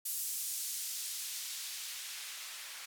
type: noise with band-pass filter sweep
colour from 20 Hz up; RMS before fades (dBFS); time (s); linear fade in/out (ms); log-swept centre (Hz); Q
blue; -41; 0.05-2.86; 10; 9700 to 1600; 0.71
effects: none